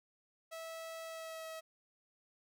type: tone with pitch glide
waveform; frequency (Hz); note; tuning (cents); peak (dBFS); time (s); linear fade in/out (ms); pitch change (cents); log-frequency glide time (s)
sawtooth; 652 to 643.4; E5 to E5; -19 to -42; -40; 0.51-1.61; 20; -23; 1.04-1.48
effects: none